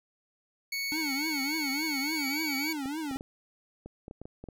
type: tone with pitch glide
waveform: 25% pulse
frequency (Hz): 2220 to 2256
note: C#7 to C#7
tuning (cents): +2 to +30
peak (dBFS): -27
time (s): 0.72-2.73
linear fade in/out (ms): 5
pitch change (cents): +28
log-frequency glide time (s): 2.11-2.28
type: tone with vibrato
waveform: square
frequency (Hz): 292.6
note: D4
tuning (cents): -6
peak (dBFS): -33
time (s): 0.92-3.17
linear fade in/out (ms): 0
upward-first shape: triangle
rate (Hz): 3.5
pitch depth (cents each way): 200
type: clicks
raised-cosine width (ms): 2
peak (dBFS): -29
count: 11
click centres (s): 2.858 / 3.112 / 3.16 / 3.209 / 3.86 / 4.081 / 4.111 / 4.216 / 4.255 / 4.44 / 4.487
effects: none